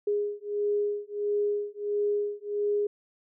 sine beating tone pair, 411.8 / 413.3 Hz, G#4 / G#4, -15 / -8 cents, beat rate 1.5 Hz, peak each -29 dBFS, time 0.07-2.87 s, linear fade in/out 5 ms, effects none

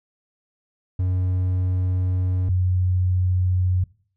triangle / sine tone pair in turn, 91.8 / 91.42 Hz, F#2 / F#2, -13 / -20 cents, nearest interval unison, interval 7 cents, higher first, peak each -17 / -17 dBFS, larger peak neither, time 0.99-2.49 / 2.49-3.84 s, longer first, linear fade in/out 5 ms, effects noise-tail reverb RT60 0.5 s tail -22 dB re dry

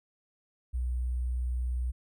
sine tone with sample-and-hold, 61.74 Hz, B1, in tune, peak -28 dBFS, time 0.73-1.92 s, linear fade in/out 20 ms, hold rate 8820 Hz, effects none

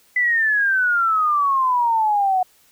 sine exponential sweep, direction down, 2010 to 730 Hz, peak -15 dBFS, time 0.16-2.43 s, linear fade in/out 5 ms, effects white hiss -56 dBFS RMS until 2.71 s

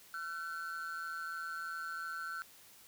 triangle ring-modulated tone, 1435 Hz, F6, 47 cents sharp, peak -34 dBFS, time 0.14-2.42 s, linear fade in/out 0 ms, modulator 81.5 Hz, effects white hiss -59 dBFS RMS until 2.87 s

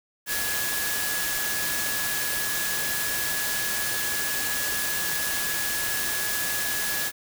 sine tone in noise, 1686 Hz, G#6, 26 cents sharp, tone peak -31 dBFS, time 0.26-7.12 s, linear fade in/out 50 ms, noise white, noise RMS -28 dBFS, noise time 0.26-7.12 s, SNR -6 dB, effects none

